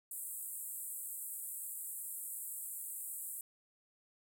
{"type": "band-pass noise", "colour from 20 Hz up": "pink", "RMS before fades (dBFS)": -44, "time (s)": [0.11, 3.41], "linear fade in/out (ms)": 2, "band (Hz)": [7800, 16000], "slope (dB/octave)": 96, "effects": []}